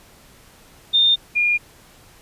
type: tone pair in turn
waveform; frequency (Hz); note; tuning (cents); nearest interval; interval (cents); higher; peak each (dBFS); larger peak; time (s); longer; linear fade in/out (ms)
sine; 3628 / 2421; A#7 / D#7; -48 / -48; perfect fifth; 700; first; -12 / -15; first; 0.93-1.16 / 1.35-1.58; neither; 20
effects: pink hiss -49 dBFS RMS until 2.21 s + resampled to 32000 Hz